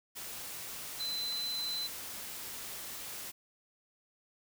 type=tone in noise; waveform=sine; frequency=4039 Hz; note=B7; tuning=38 cents sharp; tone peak=-34 dBFS; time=0.99-1.88 s; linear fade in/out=20 ms; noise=white; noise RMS=-43 dBFS; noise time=0.15-3.32 s; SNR=+6 dB; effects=none